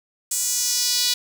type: tone with high-pass filter sweep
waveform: sawtooth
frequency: 489.8 Hz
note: B4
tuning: 14 cents flat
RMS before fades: -22 dBFS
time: 0.31-1.14 s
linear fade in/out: 5 ms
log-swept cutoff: 7700 to 4100 Hz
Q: 2.6
effects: none